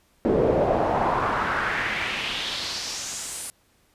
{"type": "noise with band-pass filter sweep", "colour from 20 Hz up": "brown", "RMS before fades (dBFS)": -25, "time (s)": [0.25, 3.5], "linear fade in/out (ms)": 0, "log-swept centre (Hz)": [400, 10000], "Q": 2.6, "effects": ["pink hiss -63 dBFS RMS until 3.94 s", "resampled to 32000 Hz"]}